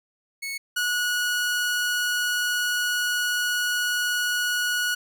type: tone pair in turn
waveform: sawtooth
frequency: 2204 / 1460.4 Hz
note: C#7 / F#6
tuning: -11 / -23 cents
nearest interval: perfect fifth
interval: 712 cents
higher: first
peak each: -26 / -19 dBFS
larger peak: second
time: 0.42-0.58 / 0.76-4.95 s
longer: second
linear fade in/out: 10 ms
effects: none